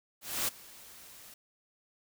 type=noise with ADSR envelope; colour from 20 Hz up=white; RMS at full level=-30 dBFS; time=0.21-1.34 s; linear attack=270 ms; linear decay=13 ms; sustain=-22 dB; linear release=3 ms; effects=none